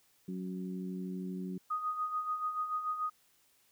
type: harmonic tone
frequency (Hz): 92.5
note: F#2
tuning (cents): 0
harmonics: 2 / 3 / 4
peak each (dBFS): -37 / -45 / -46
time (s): 0.28-1.58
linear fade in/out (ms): 5
type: tone with tremolo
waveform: sine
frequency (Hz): 1244.5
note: D#6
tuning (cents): 0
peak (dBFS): -30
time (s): 1.7-3.1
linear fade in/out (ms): 10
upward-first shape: sine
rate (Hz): 6.9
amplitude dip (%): 60
effects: white hiss -69 dBFS RMS until 3.71 s